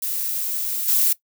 violet noise with level steps, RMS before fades -25 / -18 dBFS, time 0.02-1.13 s, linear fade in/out 5 ms, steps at 0.87 s, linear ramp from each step 20 ms, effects noise-tail reverb RT60 0.1 s tail -18 dB re dry

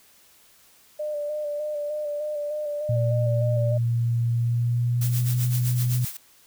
sine tone with vibrato, 595 Hz, D5, 22 cents sharp, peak -26 dBFS, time 0.99-3.78 s, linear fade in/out 10 ms, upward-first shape square, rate 3.3 Hz, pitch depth 24 cents each way
sine tone with pitch glide, 117.5 to 123.06 Hz, A#2 to B2, +14 to -6 cents, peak -20 dBFS, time 2.89-6.05 s, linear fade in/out 5 ms, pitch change +80 cents, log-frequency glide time 4.34-5.39 s
blue noise with tremolo, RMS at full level -31 dBFS, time 5.01-6.17 s, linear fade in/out 5 ms, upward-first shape sine, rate 7.8 Hz, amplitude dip 70%
effects white hiss -56 dBFS RMS until 6.46 s

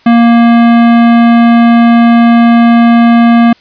sine tone with hard clipping, 234 Hz, A#3, 7 cents sharp, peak -4 dBFS, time 0.06-3.53 s, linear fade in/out 5 ms, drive 17 dB, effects white hiss -44 dBFS RMS until 3.6 s + resampled to 11025 Hz

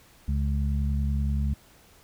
harmonic tone, 70.5 Hz, C#2, 30 cents sharp, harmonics 1 / 2 / 3, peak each -24 / -31 / -33 dBFS, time 0.28-1.54 s, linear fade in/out 5 ms, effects pink hiss -56 dBFS RMS until 2.03 s

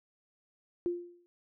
sine tone with exponential decay, 349.4 Hz, F4, 1 cent sharp, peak -26 dBFS, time 0.86-1.26 s, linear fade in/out 0 ms, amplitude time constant 85 ms, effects none

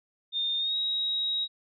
sine tone with pitch glide, 3637 to 3807 Hz, A#7 to A#7, -43 to +36 cents, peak -26 dBFS, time 0.32-1.48 s, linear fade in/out 50 ms, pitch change +79 cents, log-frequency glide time 0.58-0.76 s, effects none

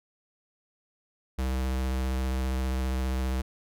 square tone with vibrato, 64.8 Hz, C2, 16 cents flat, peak -27 dBFS, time 1.38-3.42 s, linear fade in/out 10 ms, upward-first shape square, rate 15 Hz, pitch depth 16 cents each way, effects none

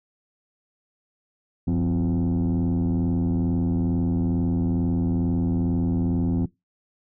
sine tone with frequency modulation, 175.7 Hz, F3, 11 cents sharp, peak -17 dBFS, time 1.67-6.46 s, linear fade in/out 10 ms, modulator 82.3 Hz, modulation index 1.3, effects noise-tail reverb RT60 0.2 s tail -22 dB re dry + tanh soft clip ceiling -19 dBFS

